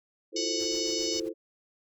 sine chord, F major seventh, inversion third, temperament equal with one note detuned, 329.6 / 355.7 / 440 / 523.3 Hz, E4 / F4 / A4 / C5, 0 / +32 / 0 / 0 cents, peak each -34 / -37 / -35 / -39 dBFS, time 0.32-1.34 s, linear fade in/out 50 ms
harmonic tone, 740 Hz, F#5, in tune, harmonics 3 / 4 / 5 / 6 / 7 / 8 / 9 / 10, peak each -46 / -39 / -42 / -37 / -34 / -36 / -44 / -44 dBFS, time 0.36-1.2 s, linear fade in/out 5 ms
pink noise with tremolo, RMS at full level -49 dBFS, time 0.59-1.29 s, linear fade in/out 10 ms, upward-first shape triangle, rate 7.4 Hz, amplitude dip 80%
effects none

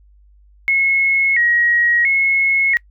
sine tone with vibrato, 2032 Hz, B6, 49 cents sharp, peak -12 dBFS, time 0.68-2.77 s, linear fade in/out 0 ms, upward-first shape square, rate 0.73 Hz, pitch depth 120 cents each way, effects noise-tail reverb RT60 0.1 s tail -24 dB re dry + added 50 Hz sine -46 dBFS peak until 2.9 s

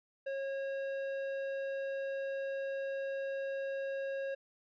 sine tone with tanh clipping, 545 Hz, C#5, 29 cents flat, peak -37 dBFS, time 0.26-4.35 s, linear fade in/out 10 ms, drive 15 dB, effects low-pass 3000 Hz 12 dB/octave

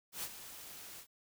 white noise with ADSR envelope, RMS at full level -39 dBFS, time 0.12-1.07 s, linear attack 110 ms, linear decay 53 ms, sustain -11 dB, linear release 79 ms, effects none

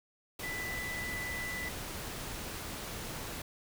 sine tone in noise, 1988 Hz, B6, 11 cents sharp, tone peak -37 dBFS, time 0.43-1.69 s, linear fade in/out 5 ms, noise pink, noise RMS -41 dBFS, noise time 0.39-3.42 s, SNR +1 dB, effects none

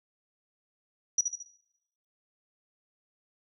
sine tone with echo, 5820 Hz, F#8, 29 cents flat, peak -19 dBFS, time 1.18-1.21 s, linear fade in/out 5 ms, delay 73 ms, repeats 3, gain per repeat -6 dB, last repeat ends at 1.429 s, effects noise-tail reverb RT60 0.8 s tail -17 dB re dry + tanh soft clip ceiling -16 dBFS

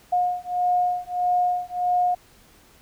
sine beating tone pair, 717 / 718.6 Hz, F5 / F5, +45 / +49 cents, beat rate 1.6 Hz, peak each -23 dBFS, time 0.12-2.15 s, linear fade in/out 10 ms, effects pink hiss -54 dBFS RMS until 2.81 s

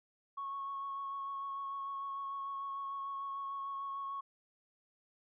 sine tone with vibrato, 1102 Hz, C#6, 11 cents flat, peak -37 dBFS, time 0.37-4.21 s, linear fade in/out 10 ms, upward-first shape triangle, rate 6.7 Hz, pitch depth 17 cents each way, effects tanh soft clip ceiling -33 dBFS

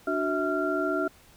sine tone cluster, 295.3 / 369.5 / 651 / 1381 Hz, D4 / F#4 / E5 / F6, +10 / -2 / -22 / -20 cents, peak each -30 dBFS, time 0.07-1.08 s, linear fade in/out 5 ms, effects pink hiss -56 dBFS RMS until 1.36 s

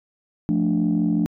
sine chord, D minor, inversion first, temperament equal, 174.61 / 220 / 293.7 Hz, F3 / A3 / D4, 0 / 0 / 0 cents, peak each -21 dBFS, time 0.49-1.26 s, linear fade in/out 0 ms, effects tanh soft clip ceiling -12 dBFS

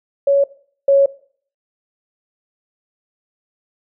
sine tone pair in turn, 559 / 553.9 Hz, C#5 / C#5, +14 / -1 cents, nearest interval unison, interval 15 cents, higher first, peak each -10 / -8 dBFS, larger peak second, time 0.27-0.44 / 0.88-1.06 s, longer second, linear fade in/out 5 ms, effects noise-tail reverb RT60 0.5 s tail -18 dB re dry

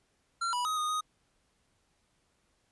square tone with pitch steps, 1368 / 979 / 1260 / 1233 / 1247 Hz, F6 / B5 / D#6 / D#6 / D#6, -36 / -15 / +21 / -16 / +3 cents, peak -30 dBFS, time 0.41-1.01 s, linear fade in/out 10 ms, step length 120 ms, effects pink hiss -73 dBFS RMS until 2.71 s + resampled to 24000 Hz

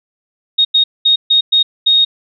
sine tone bursts at uneven times, 3729 Hz, A#7, in tune, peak -7 dBFS, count 6, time 0.58-0.65 / 0.74-0.84 / 1.05-1.16 / 1.3-1.41 / 1.52-1.63 / 1.86-2.05 s, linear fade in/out 10 ms, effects none

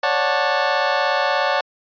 25% pulse chord, D major seventh, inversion third, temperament just, 550.6 / 587.3 / 734.2 / 881 Hz, C#5 / D5 / F#5 / A5, -12 / 0 / -14 / +2 cents, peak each -19 dBFS, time 0.03-1.61 s, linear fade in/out 5 ms, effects resampled to 11025 Hz

